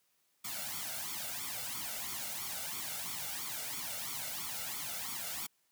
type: noise with flanger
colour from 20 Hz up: white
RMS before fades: -40 dBFS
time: 0.44-5.47 s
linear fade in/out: 10 ms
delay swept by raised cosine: 0.88 to 1.44 ms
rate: 3 Hz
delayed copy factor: +0.75
effects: white hiss -75 dBFS RMS until 5.71 s + high-pass 100 Hz 12 dB/octave